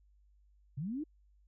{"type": "linear sweep", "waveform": "sine", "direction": "up", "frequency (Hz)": [123.47, 323.7], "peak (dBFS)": -35, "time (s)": [0.77, 1.04], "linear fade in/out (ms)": 10, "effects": ["added 50 Hz sine -63 dBFS peak until 1.47 s"]}